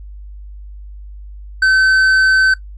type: tone with tanh clipping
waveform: triangle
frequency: 1533 Hz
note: G6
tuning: 39 cents flat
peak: -10 dBFS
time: 1.62-2.54 s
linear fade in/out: 5 ms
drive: 11 dB
effects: noise-tail reverb RT60 0.1 s tail -17 dB re dry + added 50 Hz sine -30 dBFS peak until 2.77 s

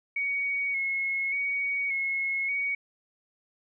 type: tone with vibrato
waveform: sine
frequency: 2209 Hz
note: C#7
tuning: 7 cents flat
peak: -26 dBFS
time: 0.16-2.75 s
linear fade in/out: 5 ms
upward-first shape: square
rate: 0.86 Hz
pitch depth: 27 cents each way
effects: none

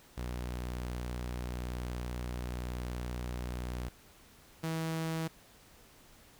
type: tone pair in turn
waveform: sawtooth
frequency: 61 / 161.87 Hz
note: B1 / E3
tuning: -21 / -31 cents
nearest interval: octave + perfect fourth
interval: 1690 cents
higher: second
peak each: -32 / -29 dBFS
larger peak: second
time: 0.17-3.89 / 4.63-5.28 s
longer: first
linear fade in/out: 10 ms
effects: pink hiss -59 dBFS RMS until 6.39 s

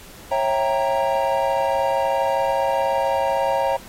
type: chord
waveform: triangle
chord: C# diminished seventh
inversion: none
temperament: equal with one note detuned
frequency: 546.7 / 659.3 / 784 / 932.3 Hz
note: C#5 / E5 / G5 / Bb5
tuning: -24 / 0 / 0 / 0 cents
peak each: -20 / -24 / -23 / -21 dBFS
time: 0.31-3.77 s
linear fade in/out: 10 ms
effects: pink hiss -43 dBFS RMS until 3.88 s + AAC 48 kbps

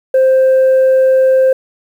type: tone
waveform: sine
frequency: 524 Hz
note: C5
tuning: 2 cents sharp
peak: -4 dBFS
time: 0.14-1.53 s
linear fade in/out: 5 ms
effects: tanh soft clip ceiling -5 dBFS + 7-bit

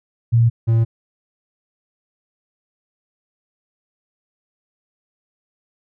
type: tone pair in turn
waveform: sine / triangle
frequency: 116.54 / 114.01 Hz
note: A#2 / A#2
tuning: 0 / -38 cents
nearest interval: unison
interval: 38 cents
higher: first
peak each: -10 / -10 dBFS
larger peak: neither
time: 0.32-0.5 / 0.67-0.85 s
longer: neither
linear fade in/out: 20 ms
effects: none

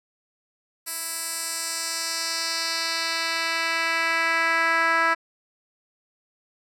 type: tone with band-pass filter sweep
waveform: 10% pulse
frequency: 329.6 Hz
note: E4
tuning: in tune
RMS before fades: -25 dBFS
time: 0.86-5.15 s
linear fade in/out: 20 ms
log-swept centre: 11000 to 1500 Hz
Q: 1.5
effects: none

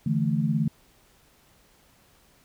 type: chord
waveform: sine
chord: D suspended second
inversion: none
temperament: equal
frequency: 146.83 / 164.81 / 220 Hz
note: D3 / E3 / A3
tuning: 0 / 0 / 0 cents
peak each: -26 dBFS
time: 0.06-0.68 s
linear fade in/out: 5 ms
effects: pink hiss -60 dBFS RMS until 2.44 s

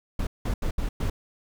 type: noise bursts at uneven times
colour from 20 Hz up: brown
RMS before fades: -26 dBFS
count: 5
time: 0.19-0.27 / 0.45-0.54 / 0.62-0.71 / 0.78-0.89 / 1-1.1 s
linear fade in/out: 5 ms
effects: none

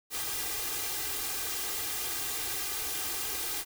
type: noise with comb filter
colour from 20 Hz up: white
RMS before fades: -34 dBFS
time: 0.1-3.65 s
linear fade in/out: 50 ms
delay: 2.5 ms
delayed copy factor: +0.9
effects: none

